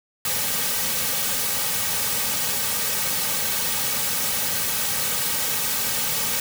white noise with comb filter, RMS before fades -24 dBFS, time 0.25-6.4 s, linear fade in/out 2 ms, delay 2.9 ms, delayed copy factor -0.8, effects none

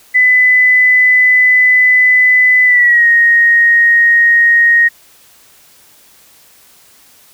sine tone with pitch glide, 2004 to 1869.8 Hz, B6 to A#6, +25 to +5 cents, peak -5 dBFS, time 0.14-4.89 s, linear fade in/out 20 ms, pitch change -120 cents, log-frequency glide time 2.65-3.07 s, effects white hiss -45 dBFS RMS until 7.33 s

